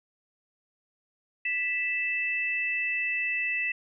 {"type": "tone pair together", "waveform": "sine", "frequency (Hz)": [1975.5, 2640], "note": ["B6", "E7"], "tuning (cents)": [0, 2], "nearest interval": "perfect fourth", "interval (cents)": 502, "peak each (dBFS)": [-30, -28], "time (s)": [1.45, 3.72], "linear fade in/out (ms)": 5, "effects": []}